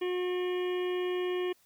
harmonic tone with a mistuned harmonic, 361.6 Hz, F#4, 40 cents flat, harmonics 1 / 2 / 3 / 5 / 6 / 7 / 8 / 9, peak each -29 / -46 / -44 / -45 / -51 / -48 / -46 / -50 dBFS, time 0.01-1.53 s, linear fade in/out 10 ms, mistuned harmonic 7, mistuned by -87 cents, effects white hiss -66 dBFS RMS until 1.65 s

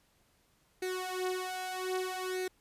sawtooth tone with flanger, 370 Hz, F#4, in tune, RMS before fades -36 dBFS, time 0.82-2.48 s, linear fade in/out 5 ms, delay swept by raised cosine 0.47 to 4.17 ms, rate 0.63 Hz, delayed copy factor +0.85, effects pink hiss -70 dBFS RMS until 2.6 s + resampled to 32000 Hz

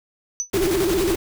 sine tone with exponential decay, 6000 Hz, F#8, 23 cents sharp, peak -17 dBFS, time 0.4-0.5 s, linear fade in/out 0 ms, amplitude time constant 21 ms
pink noise with tremolo, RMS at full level -25 dBFS, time 0.53-1.16 s, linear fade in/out 10 ms, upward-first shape square, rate 11 Hz, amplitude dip 35%
sine tone with vibrato, 362.2 Hz, F#4, 37 cents flat, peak -18 dBFS, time 0.54-1.15 s, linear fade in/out 0 ms, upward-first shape square, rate 15 Hz, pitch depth 130 cents each way
effects none

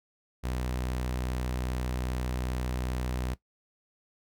sawtooth tone, 62.5 Hz, B1, 21 cents sharp, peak -26 dBFS, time 0.43-3.35 s, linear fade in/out 20 ms, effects noise-tail reverb RT60 0.1 s tail -17 dB re dry

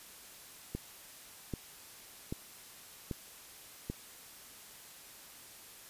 click train, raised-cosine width 3 ms, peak -23 dBFS, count 5, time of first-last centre 0.75-3.9 s, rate 1.27 Hz, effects white hiss -53 dBFS RMS until 5.89 s + resampled to 32000 Hz

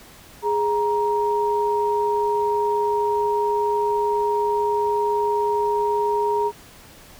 sine tone pair together, 415.3 / 939.6 Hz, G#4 / A#5, 0 / +13 cents, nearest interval octave + major second, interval 1413 cents, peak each -21 dBFS, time 0.42-6.52 s, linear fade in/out 50 ms, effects pink hiss -46 dBFS RMS until 7.19 s

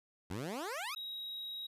15% pulse exponential sweep, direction up, 82.41 to 1335 Hz, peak -32 dBFS, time 0.3-0.95 s, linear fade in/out 5 ms
triangle tone, 3816 Hz, A#7, 40 cents sharp, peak -39 dBFS, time 0.96-1.67 s, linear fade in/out 10 ms
effects resampled to 32000 Hz

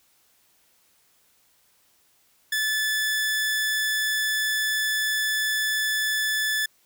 sawtooth tone, 1737 Hz, A6, 23 cents flat, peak -19 dBFS, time 2.52-6.66 s, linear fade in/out 5 ms, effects white hiss -63 dBFS RMS until 6.85 s

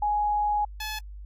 sine / 10% pulse tone pair in turn, 834 / 858.9 Hz, G#5 / A5, +7 / -42 cents, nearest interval minor second, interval 51 cents, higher second, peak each -22 / -23 dBFS, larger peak first, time 0.02-0.65 / 0.8-0.99 s, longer first, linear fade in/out 5 ms, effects added 50 Hz sine -38 dBFS peak until 1.25 s + AAC 64 kbps

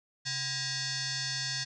sine tone with frequency modulation, 134.3 Hz, C3, 46 cents sharp, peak -31 dBFS, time 0.25-1.65 s, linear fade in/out 20 ms, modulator 883 Hz, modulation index 6.8, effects none

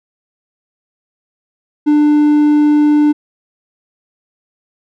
triangle tone, 297.4 Hz, D4, 22 cents sharp, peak -5 dBFS, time 1.86-3.13 s, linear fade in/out 20 ms, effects none

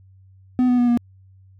triangle tone with pitch steps, 251.5 / 247.2 / 242.9 / 238.8 Hz, B3 / B3 / B3 / A#3, +32 / +2 / -29 / +42 cents, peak -12 dBFS, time 0.59-0.974 s, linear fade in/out 0 ms, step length 96 ms, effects added 95 Hz sine -47 dBFS peak until 1.59 s

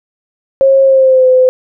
sine tone with pitch glide, 540 to 511.8 Hz, C#5 to C5, -45 to -38 cents, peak -4 dBFS, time 0.61-1.49 s, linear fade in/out 0 ms, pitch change -93 cents, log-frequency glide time 0.83-1.27 s, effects none

